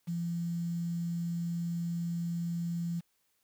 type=tone with quantisation; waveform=sine; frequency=170.5 Hz; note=F3; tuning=41 cents flat; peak=-31 dBFS; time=0.07-3.01 s; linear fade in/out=20 ms; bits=9; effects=white hiss -75 dBFS RMS until 3.43 s